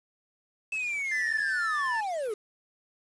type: linear sweep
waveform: triangle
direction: down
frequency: 2637 to 400 Hz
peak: -27 dBFS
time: 0.72-2.34 s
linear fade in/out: 5 ms
type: tone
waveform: triangle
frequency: 1760 Hz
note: A6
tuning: in tune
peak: -27 dBFS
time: 1.11-2.01 s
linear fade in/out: 10 ms
effects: resampled to 22050 Hz + 8-bit